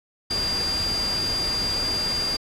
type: tone in noise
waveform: sine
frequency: 4800 Hz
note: D8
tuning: 37 cents sharp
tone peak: -23 dBFS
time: 0.3-2.37 s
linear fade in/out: 10 ms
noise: pink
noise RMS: -31 dBFS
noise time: 0.3-2.37 s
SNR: +5 dB
effects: low-pass 10000 Hz 12 dB/octave